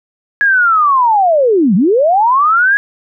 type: linear two-way sweep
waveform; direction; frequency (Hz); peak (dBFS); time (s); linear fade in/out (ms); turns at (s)
sine; down then up; 1680 to 167.6 to 1680; -7; 0.41-2.77; 0; 1.75
effects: none